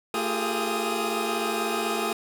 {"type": "tone cluster", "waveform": "20% pulse", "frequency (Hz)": [225.6, 346.5, 395, 419.3, 1251], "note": ["A3", "F4", "G4", "G#4", "D#6"], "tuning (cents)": [44, -14, 13, 17, 9], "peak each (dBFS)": -27, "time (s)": [0.14, 2.13], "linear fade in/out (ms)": 2, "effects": []}